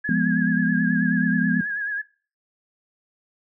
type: tone with vibrato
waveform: sine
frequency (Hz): 1661.2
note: G#6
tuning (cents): 0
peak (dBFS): -24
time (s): 0.04-2.02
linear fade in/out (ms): 10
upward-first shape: sine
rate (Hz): 9.3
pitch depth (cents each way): 57
type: chord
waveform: sine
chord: F diminished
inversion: none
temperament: equal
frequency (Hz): 174.61 / 207.7 / 246.9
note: F3 / Ab3 / Cb4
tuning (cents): 0 / 0 / 0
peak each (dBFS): -23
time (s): 0.09-1.61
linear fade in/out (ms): 2
effects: noise-tail reverb RT60 0.4 s tail -22 dB re dry